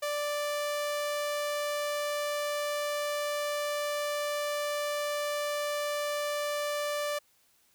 sawtooth tone, 587.3 Hz, D5, in tune, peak -26 dBFS, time 0.02-7.19 s, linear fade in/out 10 ms, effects white hiss -67 dBFS RMS until 7.74 s

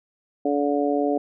harmonic tone, 143.9 Hz, D3, 35 cents flat, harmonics 2 / 3 / 4 / 5, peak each -23 / -25 / -26 / -27 dBFS, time 0.45-1.18 s, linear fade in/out 5 ms, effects none

